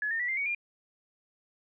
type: tone with pitch steps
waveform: sine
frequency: 1700 / 1822 / 1952.8 / 2093 / 2243 / 2404 Hz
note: G#6 / A#6 / B6 / C7 / C#7 / D7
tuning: +40 / -40 / -20 / 0 / +20 / +40 cents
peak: -28 dBFS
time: 0.02-0.548 s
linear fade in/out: 2 ms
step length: 88 ms
effects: none